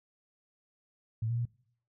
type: tone with pitch steps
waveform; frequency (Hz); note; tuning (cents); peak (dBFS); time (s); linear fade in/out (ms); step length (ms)
sine; 111.5 / 117.9 / 119; A2 / A#2 / A#2; +23 / +20 / +36; -29; 1.22-1.454; 5; 78
effects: noise-tail reverb RT60 0.6 s tail -22 dB re dry